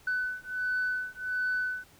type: beating tone pair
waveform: sine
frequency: 1500 / 1501.4 Hz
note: F#6 / F#6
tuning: +23 / +25 cents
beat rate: 1.4 Hz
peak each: -31 dBFS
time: 0.07-1.84 s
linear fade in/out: 5 ms
effects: tanh soft clip ceiling -23 dBFS + pink hiss -58 dBFS RMS until 1.99 s